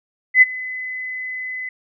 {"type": "tone with ADSR envelope", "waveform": "sine", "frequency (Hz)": 2019, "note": "B6", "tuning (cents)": 38, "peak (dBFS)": -4, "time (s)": [0.34, 1.69], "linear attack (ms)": 77, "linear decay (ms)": 27, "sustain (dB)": -21, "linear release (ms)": 3, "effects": []}